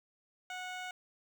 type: tone with notch filter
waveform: 15% pulse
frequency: 734 Hz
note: F#5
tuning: 14 cents flat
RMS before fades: -42 dBFS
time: 0.5-0.91 s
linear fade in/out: 2 ms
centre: 12000 Hz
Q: 0.56
effects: none